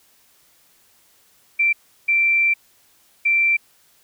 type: tone bursts at uneven times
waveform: sine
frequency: 2349 Hz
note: D7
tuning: in tune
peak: -14 dBFS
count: 3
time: 1.59-1.73 / 2.08-2.54 / 3.25-3.57 s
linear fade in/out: 10 ms
effects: white hiss -57 dBFS RMS until 4.03 s